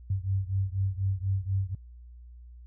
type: beating tone pair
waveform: sine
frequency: 95.1 / 99.2 Hz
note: F#2 / G2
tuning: +48 / +21 cents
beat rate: 4.1 Hz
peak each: -28 / -30 dBFS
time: 0.1-1.75 s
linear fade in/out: 5 ms
effects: added 60 Hz sine -45 dBFS peak until 2.66 s